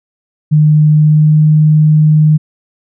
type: tone with pitch glide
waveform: sine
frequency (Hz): 152.2 to 153.61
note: D#3 to D#3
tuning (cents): -38 to -22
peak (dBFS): -4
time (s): 0.51-2.38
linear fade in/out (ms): 20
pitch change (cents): +16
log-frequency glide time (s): 0.92-1.44
effects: none